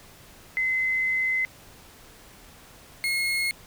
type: tone pair in turn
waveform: sine / 35% pulse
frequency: 2049 / 2159 Hz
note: C7 / C#7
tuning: -37 / -46 cents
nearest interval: minor second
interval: 91 cents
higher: second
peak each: -22 dBFS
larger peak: neither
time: 0.57-1.45 / 3.04-3.51 s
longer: first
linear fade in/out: 0 ms
effects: pink hiss -50 dBFS RMS until 3.66 s